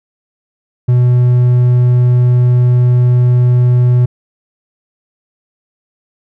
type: tone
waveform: triangle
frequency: 123.47 Hz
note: B2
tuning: in tune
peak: -4 dBFS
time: 0.88-4.06 s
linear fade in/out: 10 ms
effects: none